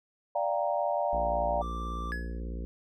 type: chord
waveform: sine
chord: G minor seventh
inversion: second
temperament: equal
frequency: 587.3 / 698.5 / 784 / 932.3 Hz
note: D5 / F5 / G5 / Bb5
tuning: 0 / 0 / 0 / 0 cents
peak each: -30 / -31 / -34 / -34 dBFS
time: 0.35-1.62 s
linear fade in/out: 5 ms
type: harmonic tone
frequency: 58.27 Hz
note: A#1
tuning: in tune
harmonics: 1 / 3 / 4 / 5 / 6 / 7 / 8 / 9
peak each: -34 / -44 / -46 / -48 / -50 / -51 / -52 / -53 dBFS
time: 1.13-2.65 s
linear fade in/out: 0 ms
type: tone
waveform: triangle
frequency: 1174.7 Hz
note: D6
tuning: in tune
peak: -35 dBFS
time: 1.61-2.12 s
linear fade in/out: 10 ms
type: tone with exponential decay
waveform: triangle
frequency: 1689 Hz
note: G#6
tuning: 29 cents sharp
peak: -29 dBFS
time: 2.12-2.4 s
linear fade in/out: 0 ms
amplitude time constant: 60 ms
effects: none